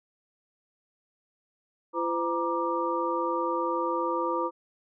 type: tone cluster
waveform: sine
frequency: 340.1 / 510 / 945 / 1182 Hz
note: F4 / C5 / A#5 / D6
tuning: -46 / -44 / +23 / +11 cents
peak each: -31 dBFS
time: 1.93-4.51 s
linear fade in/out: 50 ms
effects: none